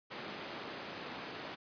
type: band-pass noise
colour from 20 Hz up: pink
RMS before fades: -45 dBFS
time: 0.1-1.56 s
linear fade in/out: 20 ms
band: 240 to 4100 Hz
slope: 12 dB/octave
effects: resampled to 11025 Hz